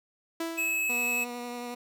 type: tone with exponential decay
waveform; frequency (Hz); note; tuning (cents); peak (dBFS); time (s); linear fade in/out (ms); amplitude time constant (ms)
sawtooth; 330.4; E4; +4; -25; 0.4-1.23; 5; 180
type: tone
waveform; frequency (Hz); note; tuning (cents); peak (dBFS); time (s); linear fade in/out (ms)
square; 2585; E7; -34; -27; 0.57-1.25; 20
type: tone with vibrato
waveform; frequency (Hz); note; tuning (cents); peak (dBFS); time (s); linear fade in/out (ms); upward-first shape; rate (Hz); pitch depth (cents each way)
15% pulse; 242.4; B3; -32; -29; 0.89-1.75; 10; sine; 11; 13
effects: none